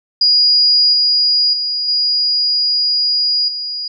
sine tone with level steps, 4883 Hz, D#8, 33 cents flat, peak -8 / -10 / -16 / -12 / -20 dBFS, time 0.21-3.88 s, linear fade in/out 5 ms, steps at 0.93 / 1.53 / 1.88 / 3.48 s, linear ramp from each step 5 ms, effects none

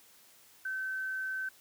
sine tone, 1536 Hz, G6, 36 cents flat, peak -33 dBFS, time 0.65-1.49 s, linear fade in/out 5 ms, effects white hiss -60 dBFS RMS until 1.6 s + high-pass 80 Hz 12 dB/octave

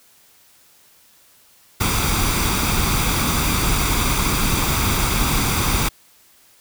pink noise with comb filter, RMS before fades -19 dBFS, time 1.8-5.89 s, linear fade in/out 10 ms, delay 0.84 ms, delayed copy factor +0.55, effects white hiss -53 dBFS RMS until 6.6 s

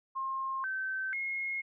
sine tone with pitch steps, 1066 / 1543 / 2157 Hz, C6 / G6 / C#7, +32 / -28 / -48 cents, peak -32 dBFS, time 0.15-1.62 s, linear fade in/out 20 ms, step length 490 ms, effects none

